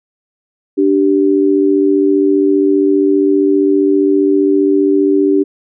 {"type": "tone pair together", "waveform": "sine", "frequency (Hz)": [293.5, 388.6], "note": ["D4", "G4"], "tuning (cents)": [-1, -15], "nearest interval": "perfect fourth", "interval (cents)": 486, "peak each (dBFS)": -11, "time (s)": [0.77, 5.44], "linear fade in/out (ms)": 20, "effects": []}